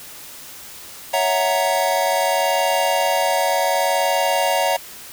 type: chord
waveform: square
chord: F# dominant seventh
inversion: second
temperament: equal with one note detuned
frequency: 559.5 / 659.3 / 740 / 932.3 Hz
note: C#5 / E5 / F#5 / A#5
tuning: +16 / 0 / 0 / 0 cents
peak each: -23 dBFS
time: 1.13-4.77 s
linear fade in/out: 10 ms
effects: white hiss -38 dBFS RMS until 5.12 s